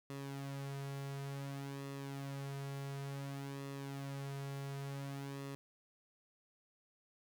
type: tone with flanger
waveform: sawtooth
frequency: 138.59 Hz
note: C#3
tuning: in tune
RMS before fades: -44 dBFS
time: 0.1-5.55 s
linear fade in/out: 0 ms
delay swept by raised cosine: 1.3 to 4 ms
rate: 0.56 Hz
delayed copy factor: -0.55
effects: none